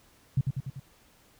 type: tone with echo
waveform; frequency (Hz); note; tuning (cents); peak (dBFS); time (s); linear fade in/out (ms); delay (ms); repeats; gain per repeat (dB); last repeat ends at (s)
sine; 134.1; C3; +43; -20; 0.37-0.41; 5; 97; 4; -4; 0.798
effects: pink hiss -61 dBFS RMS until 1.39 s